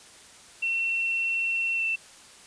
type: tone with pitch glide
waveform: sine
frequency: 2709 to 2675 Hz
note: E7 to E7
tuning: +47 to +25 cents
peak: -24 dBFS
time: 0.62-1.96 s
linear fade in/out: 10 ms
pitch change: -22 cents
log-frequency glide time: 1.75-1.84 s
effects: white hiss -50 dBFS RMS until 2.46 s + resampled to 22050 Hz